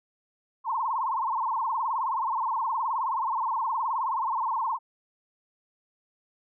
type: tone with vibrato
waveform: sine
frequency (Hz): 979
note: B5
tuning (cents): -15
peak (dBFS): -25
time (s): 0.64-4.79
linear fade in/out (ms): 50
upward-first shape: sine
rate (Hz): 19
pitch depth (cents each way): 190
effects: none

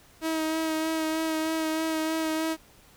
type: tone with vibrato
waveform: sawtooth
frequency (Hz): 318.5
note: D#4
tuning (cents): +41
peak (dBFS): -22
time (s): 0.21-2.57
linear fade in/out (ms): 50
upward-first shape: sine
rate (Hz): 3.2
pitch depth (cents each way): 19
effects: pink hiss -56 dBFS RMS until 2.96 s

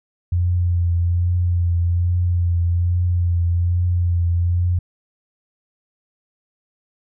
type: tone with vibrato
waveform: sine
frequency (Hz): 87.31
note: F2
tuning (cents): 0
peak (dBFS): -15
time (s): 0.32-4.79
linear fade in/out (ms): 5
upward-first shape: triangle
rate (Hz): 1.2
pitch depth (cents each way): 32
effects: none

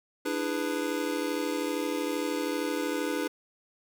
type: chord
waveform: square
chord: E dominant seventh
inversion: third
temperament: just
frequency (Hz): 296.7 / 329.6 / 412 / 494.4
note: D4 / E4 / G#4 / B4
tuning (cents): +18 / 0 / -14 / +2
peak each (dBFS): -33 / -36 / -36 / -35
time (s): 0.25-3.28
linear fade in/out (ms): 10
effects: none

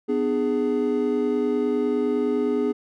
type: chord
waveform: triangle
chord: G# diminished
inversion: first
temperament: just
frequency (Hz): 249.2 / 299 / 415.3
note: B3 / D4 / G#4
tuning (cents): +16 / +31 / 0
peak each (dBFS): -23 / -25 / -21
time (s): 0.08-2.73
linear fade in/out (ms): 20
effects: none

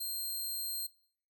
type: tone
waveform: 10% pulse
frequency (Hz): 4186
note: C8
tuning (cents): 0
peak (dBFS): -29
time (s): 0-0.87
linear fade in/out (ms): 10
effects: noise-tail reverb RT60 0.6 s tail -22 dB re dry

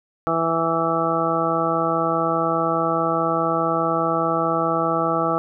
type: harmonic tone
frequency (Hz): 164.81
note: E3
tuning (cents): 0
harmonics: 1 / 2 / 3 / 4 / 5 / 7 / 8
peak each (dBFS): -29 / -26 / -26 / -25 / -27 / -25 / -25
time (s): 0.27-5.38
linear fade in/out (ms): 0
effects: none

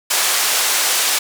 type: band-pass noise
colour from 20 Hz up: white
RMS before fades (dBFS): -17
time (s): 0.1-1.19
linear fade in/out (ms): 10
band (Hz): 570 to 10000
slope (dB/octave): 12
effects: none

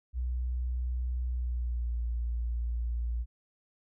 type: tone with pitch glide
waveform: sine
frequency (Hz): 61.74 to 58.61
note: B1 to A#1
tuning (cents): 0 to +10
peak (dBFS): -29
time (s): 0.13-3.26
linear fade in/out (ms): 50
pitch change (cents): -90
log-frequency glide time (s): 1.29-1.98
effects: none

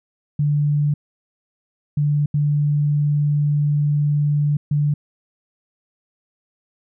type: tone bursts at uneven times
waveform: sine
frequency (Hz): 146.83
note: D3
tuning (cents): 0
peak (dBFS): -15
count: 4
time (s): 0.39-0.94 / 1.97-2.26 / 2.34-4.57 / 4.71-4.94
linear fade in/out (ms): 5
effects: none

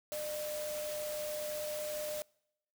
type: tone in noise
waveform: sine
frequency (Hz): 603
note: D5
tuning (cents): +46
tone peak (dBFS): -37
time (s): 0.12-2.22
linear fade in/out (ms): 0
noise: white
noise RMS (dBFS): -44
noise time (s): 0.12-2.22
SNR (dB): +4
effects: noise-tail reverb RT60 0.8 s tail -26 dB re dry

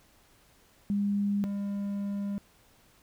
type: tone pair in turn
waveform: sine / triangle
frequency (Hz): 202.3 / 201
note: G#3 / G3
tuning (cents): -45 / +44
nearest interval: unison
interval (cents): 11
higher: first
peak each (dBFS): -25 / -28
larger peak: first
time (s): 0.9-1.44 / 1.44-2.38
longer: second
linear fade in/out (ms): 0
effects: pink hiss -62 dBFS RMS until 3.02 s

